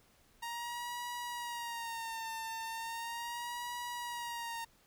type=tone with vibrato; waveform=sawtooth; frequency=932.3 Hz; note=A#5; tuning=in tune; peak=-35 dBFS; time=0.42-4.65 s; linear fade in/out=10 ms; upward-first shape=sine; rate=0.37 Hz; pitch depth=63 cents each way; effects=pink hiss -67 dBFS RMS until 4.86 s